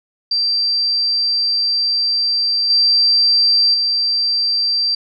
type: tone with level steps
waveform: sine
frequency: 4699 Hz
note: D8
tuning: in tune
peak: -14 / -10 / -14 dBFS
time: 0.31-4.95 s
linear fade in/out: 5 ms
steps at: 2.7 / 3.74 s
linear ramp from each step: 2 ms
effects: none